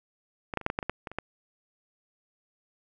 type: clicks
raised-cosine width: 0.5 ms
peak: -18 / -12 / -27 / -10 / -14 / -12 / -19 / -13 / -21 / -26 / -15 dBFS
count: 11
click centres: 0.538 / 0.573 / 0.613 / 0.664 / 0.701 / 0.789 / 0.828 / 0.896 / 1.072 / 1.116 / 1.186 s
effects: none